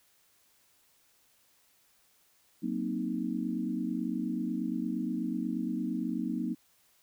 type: chord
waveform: sine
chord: C half-diminished seventh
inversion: second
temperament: equal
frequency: 185 / 233.1 / 261.6 / 311.1 Hz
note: Gb3 / Bb3 / C4 / Eb4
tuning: 0 / 0 / 0 / 0 cents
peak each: -37 / -34 / -36 / -36 dBFS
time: 2.62-6.55 s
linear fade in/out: 20 ms
effects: white hiss -67 dBFS RMS until 7.02 s

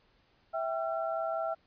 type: tone cluster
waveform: sine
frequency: 657 / 782 / 1355 Hz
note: E5 / G5 / E6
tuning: -6 / -4 / +47 cents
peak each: -32 / -37 / -38 dBFS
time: 0.53-1.55 s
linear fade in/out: 20 ms
effects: pink hiss -68 dBFS RMS until 1.66 s + resampled to 11025 Hz

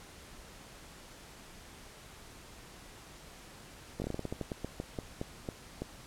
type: slowing click train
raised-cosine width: 2 ms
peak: -22 dBFS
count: 17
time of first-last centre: 4-5.82 s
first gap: 19 ms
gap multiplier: 1.21
effects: pink hiss -52 dBFS RMS until 6.06 s + low-pass 11000 Hz 12 dB/octave

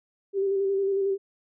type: tone with vibrato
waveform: sine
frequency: 392 Hz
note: G4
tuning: in tune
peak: -22 dBFS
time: 0.33-1.18 s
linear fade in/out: 50 ms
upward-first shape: square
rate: 11 Hz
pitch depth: 23 cents each way
effects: none

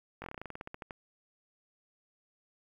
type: slowing click train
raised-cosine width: 0.5 ms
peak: -26 dBFS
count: 16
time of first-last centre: 0.22-0.908 s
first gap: 20 ms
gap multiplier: 1.11
effects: 10-bit

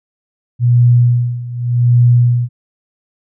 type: tone with tremolo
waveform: sine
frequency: 121.2 Hz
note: B2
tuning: 32 cents flat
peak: -5 dBFS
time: 0.59-2.49 s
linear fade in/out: 50 ms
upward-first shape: sine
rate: 0.85 Hz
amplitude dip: 85%
effects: none

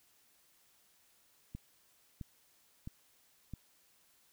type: click train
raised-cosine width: 5 ms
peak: -30 dBFS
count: 4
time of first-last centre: 1.55-3.537 s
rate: 1.51 Hz
effects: white hiss -69 dBFS RMS until 4.32 s

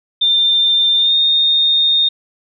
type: tone with pitch glide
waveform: sine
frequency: 3593 to 3673 Hz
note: A7 to A#7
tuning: +36 to -26 cents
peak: -10 dBFS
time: 0.21-2.09 s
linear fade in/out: 10 ms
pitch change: +38 cents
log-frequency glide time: 0.98-1.14 s
effects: none

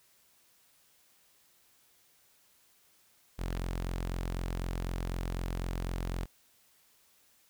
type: tone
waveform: sawtooth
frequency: 43.99 Hz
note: F1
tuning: 13 cents sharp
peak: -29 dBFS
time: 3.38-6.26 s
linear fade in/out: 20 ms
type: clicks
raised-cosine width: 0.3 ms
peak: -27 dBFS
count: 2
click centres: 3.527 / 3.568 s
effects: white hiss -66 dBFS RMS until 7.49 s

